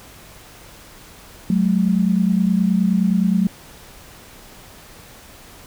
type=tone pair together; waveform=sine; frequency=185 / 214.6 Hz; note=F#3 / A3; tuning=0 / -43 cents; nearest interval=minor third; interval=257 cents; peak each=-16 / -18 dBFS; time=1.5-3.47 s; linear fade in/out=2 ms; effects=pink hiss -43 dBFS RMS until 5.66 s